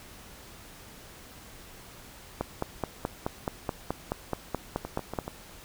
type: two click trains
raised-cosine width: 1 ms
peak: -20 / -14 dBFS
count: 4 / 14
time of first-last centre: 4.85-5.279 / 2.41-5.188 s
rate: 6.99 / 4.68 Hz
effects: pink hiss -49 dBFS RMS until 5.64 s